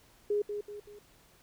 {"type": "tone with echo", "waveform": "sine", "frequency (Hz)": 413.6, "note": "G#4", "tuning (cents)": -7, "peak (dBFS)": -26, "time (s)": [0.3, 0.42], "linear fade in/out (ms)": 5, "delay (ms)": 190, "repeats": 3, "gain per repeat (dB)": -7, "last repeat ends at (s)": 0.99, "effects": ["pink hiss -62 dBFS RMS until 1.42 s"]}